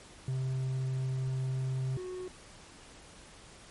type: tone pair in turn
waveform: triangle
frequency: 130.81 / 367 Hz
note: C3 / F#4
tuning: 0 / -14 cents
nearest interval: octave + tritone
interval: 1786 cents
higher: second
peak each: -28 / -35 dBFS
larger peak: first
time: 0.28-1.97 / 1.97-2.28 s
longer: first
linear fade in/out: 2 ms
effects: pink hiss -53 dBFS RMS until 3.7 s + MP3 48 kbps